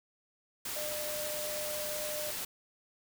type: tone in noise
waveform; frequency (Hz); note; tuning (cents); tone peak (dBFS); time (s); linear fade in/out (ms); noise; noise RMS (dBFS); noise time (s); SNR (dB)
sine; 602; D5; +43; -38; 0.76-2.31; 5; white; -38; 0.65-2.45; -3
effects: none